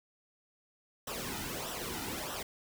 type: noise with flanger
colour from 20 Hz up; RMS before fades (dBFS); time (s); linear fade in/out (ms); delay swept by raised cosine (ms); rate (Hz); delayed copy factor
pink; -39; 1.07-2.43; 5; 0.44 to 1.84; 1.6; -0.7
effects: none